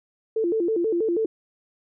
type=tone with vibrato; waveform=sine; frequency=390.4 Hz; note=G4; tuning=7 cents flat; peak=-20 dBFS; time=0.36-1.26 s; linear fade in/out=5 ms; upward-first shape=square; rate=6.2 Hz; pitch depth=220 cents each way; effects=none